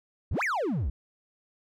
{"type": "exponential two-way sweep", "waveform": "triangle", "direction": "up then down", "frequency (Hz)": [52.2, 2528, 52.2], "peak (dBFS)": -24, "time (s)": [0.31, 0.9], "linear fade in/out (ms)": 5, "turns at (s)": 0.43, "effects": []}